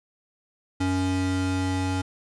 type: tone pair together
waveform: square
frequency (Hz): 93.17 / 279.2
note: F#2 / C#4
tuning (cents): +13 / +13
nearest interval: octave + perfect fifth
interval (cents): 1900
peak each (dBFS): -27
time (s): 0.8-2.02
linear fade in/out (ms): 10
effects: resampled to 22050 Hz